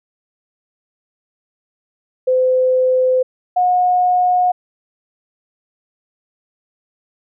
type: tone pair in turn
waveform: sine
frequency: 512 / 724.1 Hz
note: C5 / F#5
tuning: -38 / -38 cents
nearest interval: tritone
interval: 600 cents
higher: second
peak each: -11 dBFS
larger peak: neither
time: 2.27-3.23 / 3.56-4.52 s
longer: neither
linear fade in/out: 10 ms
effects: none